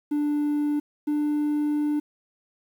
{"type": "tone pair in turn", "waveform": "triangle", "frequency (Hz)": [294.6, 296.8], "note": ["D4", "D4"], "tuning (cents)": [6, 18], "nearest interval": "unison", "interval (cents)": 12, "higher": "second", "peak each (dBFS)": -19, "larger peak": "neither", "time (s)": [[0.11, 0.8], [1.07, 2]], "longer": "second", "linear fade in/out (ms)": 10, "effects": ["tanh soft clip ceiling -15 dBFS", "9-bit"]}